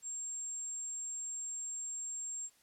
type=tone; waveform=sine; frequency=7459 Hz; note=A#8; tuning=in tune; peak=-38 dBFS; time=0.02-2.5 s; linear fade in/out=50 ms; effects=white hiss -68 dBFS RMS until 2.62 s + low-pass 12000 Hz 12 dB/octave